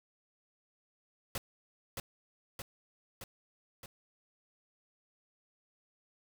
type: noise with echo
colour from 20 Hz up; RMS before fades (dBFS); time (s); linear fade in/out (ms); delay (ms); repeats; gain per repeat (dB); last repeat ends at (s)
pink; -37; 1.35-1.38; 2; 620; 4; -3; 3.86
effects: none